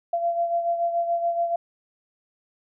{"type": "beating tone pair", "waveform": "sine", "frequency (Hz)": [683, 690], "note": ["F5", "F5"], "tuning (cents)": [-39, -21], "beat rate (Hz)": 7, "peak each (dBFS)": [-22, -30], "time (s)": [0.13, 1.56], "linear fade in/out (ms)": 5, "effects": []}